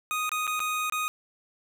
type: tone with dropouts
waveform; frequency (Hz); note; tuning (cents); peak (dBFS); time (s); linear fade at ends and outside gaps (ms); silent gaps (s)
25% pulse; 1244.5; D#6; 0; -23; 0.11-1.08; 0; 0.293-0.317 / 0.469-0.476 / 0.594-0.602 / 0.898-0.923
effects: none